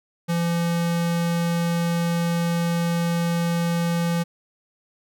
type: tone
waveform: square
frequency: 170 Hz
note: F3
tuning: 46 cents flat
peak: -21 dBFS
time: 0.28-4.24 s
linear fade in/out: 20 ms
effects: none